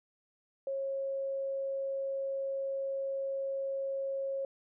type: tone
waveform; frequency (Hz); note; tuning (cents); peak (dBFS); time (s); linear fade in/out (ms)
sine; 544; C#5; -33; -32; 0.67-4.45; 2
effects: none